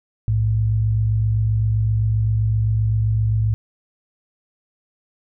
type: tone pair together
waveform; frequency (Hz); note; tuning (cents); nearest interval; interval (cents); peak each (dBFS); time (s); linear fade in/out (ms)
sine; 61.4 / 109.09; B1 / A2; -9 / -14; minor seventh; 995; -24 / -16; 0.28-3.54; 0
effects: none